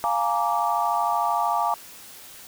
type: chord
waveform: sine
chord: Bb dominant seventh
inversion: second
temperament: just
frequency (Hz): 699.2 / 839.1 / 932.3 / 1165.4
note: F5 / Ab5 / Bb5 / D6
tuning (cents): +2 / +18 / 0 / -14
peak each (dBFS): -26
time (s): 0.04-1.74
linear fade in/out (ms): 0
effects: white hiss -44 dBFS RMS until 2.47 s